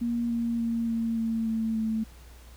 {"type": "tone with pitch steps", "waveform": "sine", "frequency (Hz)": [236, 233.4, 230.9, 228.4, 225.9, 223.4, 221], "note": ["A#3", "A#3", "A#3", "A#3", "A3", "A3", "A3"], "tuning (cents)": [22, 2, -16, -35, 46, 27, 8], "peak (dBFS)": -25, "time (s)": [0.01, 2.04], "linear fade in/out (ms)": 10, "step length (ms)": 290, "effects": ["added 60 Hz sine -47 dBFS peak until 2.56 s", "pink hiss -55 dBFS RMS until 2.56 s"]}